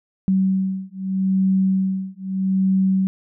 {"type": "beating tone pair", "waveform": "sine", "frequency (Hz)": [190, 190.8], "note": ["F#3", "G3"], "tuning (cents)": [46, -47], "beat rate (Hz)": 0.8, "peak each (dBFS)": [-20, -20], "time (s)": [0.28, 3.07], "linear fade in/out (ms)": 0, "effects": []}